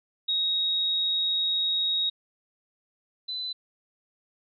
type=tone pair in turn; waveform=sine; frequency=3776 / 4012 Hz; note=A#7 / B7; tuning=+22 / +26 cents; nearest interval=minor second; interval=104 cents; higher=second; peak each=-23 / -30 dBFS; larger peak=first; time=0.28-2.1 / 3.28-3.53 s; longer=first; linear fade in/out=10 ms; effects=none